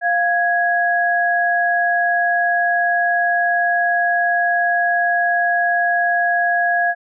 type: tone pair together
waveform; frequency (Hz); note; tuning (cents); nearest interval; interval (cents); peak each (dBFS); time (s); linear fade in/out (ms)
sine; 698.5 / 1661.3; F5 / G#6; 0 / 0; octave + minor third; 1500; -17; 0.01-6.95; 50
effects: none